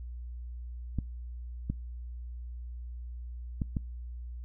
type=clicks; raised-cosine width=5 ms; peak=-18 dBFS; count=4; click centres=0.987 / 1.7 / 3.618 / 3.768 s; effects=noise-tail reverb RT60 0.3 s tail -26 dB re dry + added 60 Hz sine -38 dBFS peak until 4.44 s